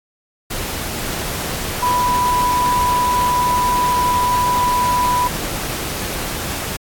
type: tone in noise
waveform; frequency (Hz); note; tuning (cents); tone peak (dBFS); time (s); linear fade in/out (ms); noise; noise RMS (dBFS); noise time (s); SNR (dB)
sine; 987.8; B5; 0; -14; 1.82-5.28; 10; pink; -24; 0.5-6.77; +7
effects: AAC 64 kbps